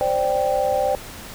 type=chord; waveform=sine; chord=C suspended second; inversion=none; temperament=equal; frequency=523.3 / 587.3 / 784 Hz; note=C5 / D5 / G5; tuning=0 / 0 / 0 cents; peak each=-22 dBFS; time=0.01-0.95 s; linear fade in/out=0 ms; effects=pink hiss -37 dBFS RMS until 1.34 s